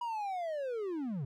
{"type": "linear sweep", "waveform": "triangle", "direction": "down", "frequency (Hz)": [972, 122.7], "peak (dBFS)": -32, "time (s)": [0.01, 1.25], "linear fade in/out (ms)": 5, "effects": []}